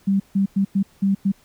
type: tone bursts at uneven times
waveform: sine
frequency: 196 Hz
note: G3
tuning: in tune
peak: -15 dBFS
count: 6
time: 0.07-0.2 / 0.35-0.46 / 0.56-0.65 / 0.75-0.83 / 1.02-1.15 / 1.25-1.32 s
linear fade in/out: 10 ms
effects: pink hiss -56 dBFS RMS until 1.44 s